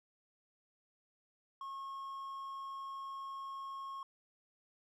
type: tone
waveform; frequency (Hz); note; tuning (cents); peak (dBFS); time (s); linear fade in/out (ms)
triangle; 1087; C#6; -34; -40; 1.61-4.03; 2
effects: none